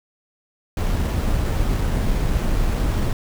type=noise with sample-and-hold; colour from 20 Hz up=brown; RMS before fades=-20 dBFS; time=0.77-3.13 s; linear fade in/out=2 ms; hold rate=8820 Hz; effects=none